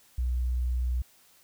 sine tone, 61.74 Hz, B1, in tune, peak -25 dBFS, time 0.18-1.02 s, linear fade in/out 5 ms, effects white hiss -60 dBFS RMS until 1.43 s

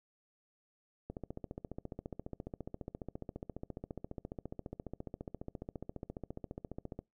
click train, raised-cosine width 2 ms, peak -28 dBFS, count 87, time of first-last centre 1.1-6.99 s, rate 14.6 Hz, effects noise-tail reverb RT60 0.2 s tail -24 dB re dry

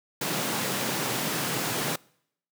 pink high-pass noise, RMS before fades -29 dBFS, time 0.21-1.96 s, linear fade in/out 5 ms, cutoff 120 Hz, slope 48 dB/octave, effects noise-tail reverb RT60 0.7 s tail -25 dB re dry

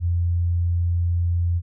sine tone, 86.4 Hz, F2, 18 cents flat, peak -18 dBFS, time 0-1.62 s, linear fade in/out 50 ms, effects none

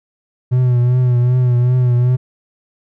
triangle tone with vibrato, 124.1 Hz, B2, 9 cents sharp, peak -8 dBFS, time 0.51-2.17 s, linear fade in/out 20 ms, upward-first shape triangle, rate 2.6 Hz, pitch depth 49 cents each way, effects none

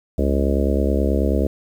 harmonic tone, 69.3 Hz, C#2, in tune, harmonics 1 / 3 / 4 / 5 / 6 / 7 / 8 / 9, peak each -19 / -24 / -25 / -26 / -27 / -27 / -28 / -29 dBFS, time 0.18-1.47 s, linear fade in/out 5 ms, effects 8-bit

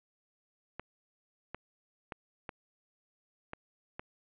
clicks, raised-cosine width 0.5 ms, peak -24 dBFS, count 6, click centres 0.796 / 1.546 / 2.122 / 2.492 / 3.534 / 3.995 s, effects resampled to 8000 Hz + 11-bit

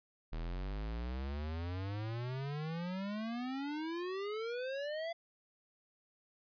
square exponential sweep, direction up, 39.13 to 684 Hz, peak -38 dBFS, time 0.32-5.13 s, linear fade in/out 10 ms, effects resampled to 11025 Hz

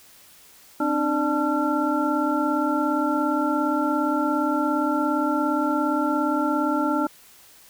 sine tone cluster, 264.3 / 301.6 / 594 / 876 / 1364 Hz, C4 / D4 / D5 / A5 / F6, +18 / +46 / +20 / -8 / -41 cents, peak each -28 / -23 / -29 / -28 / -27 dBFS, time 0.8-7.07 s, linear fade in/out 5 ms, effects white hiss -51 dBFS RMS until 7.69 s

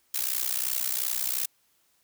blue noise with amplitude modulation, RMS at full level -25 dBFS, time 0.14-1.46 s, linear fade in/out 5 ms, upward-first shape sine, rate 62.8 Hz, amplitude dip 90%, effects white hiss -68 dBFS RMS until 2.03 s

